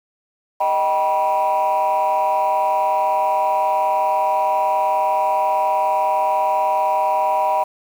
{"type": "chord", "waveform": "sine", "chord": "Eb augmented", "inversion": "none", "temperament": "just", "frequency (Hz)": [622.3, 777.8, 972.3], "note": ["Eb5", "G5", "B5"], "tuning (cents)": [0, -14, -27], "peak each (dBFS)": [-20, -18, -17], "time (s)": [0.6, 7.64], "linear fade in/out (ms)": 10, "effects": ["tanh soft clip ceiling -11 dBFS", "7-bit"]}